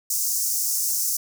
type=high-pass noise; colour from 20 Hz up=pink; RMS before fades=-24 dBFS; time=0.1-1.17 s; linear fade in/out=5 ms; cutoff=5500 Hz; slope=48 dB/octave; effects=none